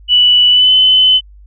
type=tone with pitch glide; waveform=sine; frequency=2960 to 3031 Hz; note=F#7 to F#7; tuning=0 to +41 cents; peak=-5 dBFS; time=0.08-1.21 s; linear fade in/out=50 ms; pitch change=+41 cents; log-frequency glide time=0.5-0.72 s; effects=added 50 Hz sine -36 dBFS peak until 1.46 s